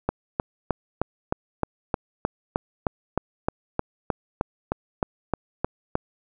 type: click train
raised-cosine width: 1 ms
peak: -8 dBFS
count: 20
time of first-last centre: 0.09-5.954 s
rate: 3.24 Hz
effects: none